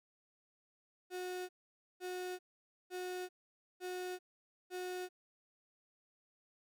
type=tone bursts; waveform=35% pulse; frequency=364.3 Hz; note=F#4; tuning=27 cents flat; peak=-38 dBFS; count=5; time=1.1-5.09 s; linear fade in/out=50 ms; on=390 ms; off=510 ms; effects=none